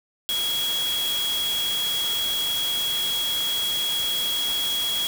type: tone in noise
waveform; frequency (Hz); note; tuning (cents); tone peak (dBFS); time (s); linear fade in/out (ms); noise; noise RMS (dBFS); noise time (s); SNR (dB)
sine; 3322; G#7; 0; -23; 0.29-5.07; 0; white; -31; 0.29-5.07; +5
effects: none